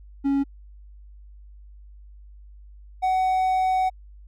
triangle tone pair in turn, 277.2 / 749.3 Hz, C#4 / F#5, 0 / +22 cents, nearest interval octave + perfect fourth, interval 1722 cents, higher second, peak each -17 dBFS, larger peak neither, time 0.24-0.44 / 3.02-3.9 s, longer second, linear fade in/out 20 ms, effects added 50 Hz sine -43 dBFS peak until 4.27 s

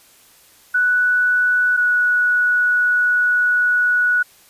sine tone pair in turn, 1480 / 1468.1 Hz, F#6 / F#6, 0 / -14 cents, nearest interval unison, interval 14 cents, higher first, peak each -13 dBFS, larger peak neither, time 0.74-1.77 / 1.77-4.23 s, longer second, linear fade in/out 10 ms, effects white hiss -50 dBFS RMS until 4.49 s + resampled to 32000 Hz

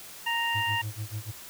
harmonic tone, 931 Hz, A#5, 2 cents flat, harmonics 1 / 2 / 3, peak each -30 / -30 / -30 dBFS, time 0.26-0.82 s, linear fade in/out 10 ms
triangle tone with tremolo, 106.9 Hz, A2, 49 cents flat, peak -28 dBFS, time 0.54-1.32 s, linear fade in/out 20 ms, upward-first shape sine, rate 6.8 Hz, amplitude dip 100%
effects white hiss -45 dBFS RMS until 1.49 s

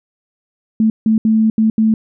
sine tone bursts at uneven times, 220 Hz, A3, in tune, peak -9 dBFS, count 5, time 0.8-0.9 / 1.06-1.18 / 1.25-1.5 / 1.58-1.7 / 1.78-1.94 s, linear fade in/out 2 ms, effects none

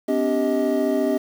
triangle tone cluster, 253.2 / 287.4 / 392.4 / 631 Hz, B3 / D4 / G4 / D#5, +43 / -37 / +2 / +24 cents, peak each -22 dBFS, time 0.08-1.18 s, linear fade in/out 10 ms, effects 7-bit

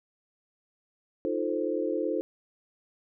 sine chord, F dominant seventh, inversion third, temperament equal, 311.1 / 349.2 / 440 / 523.3 Hz, Eb4 / F4 / A4 / C5, 0 / 0 / 0 / 0 cents, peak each -32 dBFS, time 1.25-2.21 s, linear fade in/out 0 ms, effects none

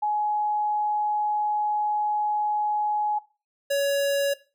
sine / square tone pair in turn, 841 / 561.3 Hz, G#5 / C#5, +22 / +22 cents, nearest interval perfect fifth, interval 700 cents, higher first, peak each -22 dBFS, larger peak neither, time 0.02-3.19 / 3.7-4.34 s, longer first, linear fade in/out 10 ms, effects noise-tail reverb RT60 0.3 s tail -17 dB re dry

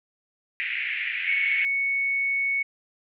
white band-pass noise, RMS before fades -29 dBFS, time 0.6-1.65 s, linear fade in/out 0 ms, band 1900 to 2500 Hz, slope 48 dB/octave
sine tone, 2217 Hz, C#7, in tune, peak -22 dBFS, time 1.27-2.63 s, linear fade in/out 10 ms
effects none

